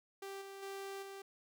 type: tone with level steps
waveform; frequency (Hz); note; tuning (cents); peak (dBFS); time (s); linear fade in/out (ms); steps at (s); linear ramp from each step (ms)
sawtooth; 392; G4; 0; -40 / -44 / -39 / -43; 0.22-1.22; 5; 0.41 / 0.62 / 1.02; 10
effects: none